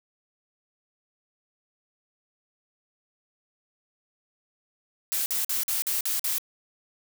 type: noise bursts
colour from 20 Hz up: blue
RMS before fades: -27 dBFS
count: 7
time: 5.12-6.382 s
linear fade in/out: 0 ms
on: 140 ms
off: 47 ms
effects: none